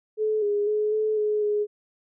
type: tone with pitch steps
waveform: sine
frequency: 431.2 / 411.4 / 424 / 431.7 / 422.8 / 417.4 Hz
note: A4 / G#4 / G#4 / A4 / G#4 / G#4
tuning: -35 / -16 / +36 / -33 / +31 / +9 cents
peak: -21 dBFS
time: 0.17-1.67 s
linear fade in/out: 50 ms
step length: 250 ms
effects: none